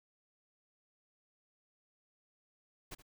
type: noise with echo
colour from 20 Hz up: pink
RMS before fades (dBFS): -45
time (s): 2.91-2.95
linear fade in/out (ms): 10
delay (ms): 74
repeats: 1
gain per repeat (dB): -15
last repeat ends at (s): 3.024
effects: none